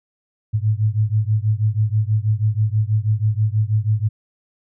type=beating tone pair; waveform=sine; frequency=104.9 / 111.1 Hz; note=G#2 / A2; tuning=+18 / +17 cents; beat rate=6.2 Hz; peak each=-18 / -19 dBFS; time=0.53-4.09 s; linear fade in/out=20 ms; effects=none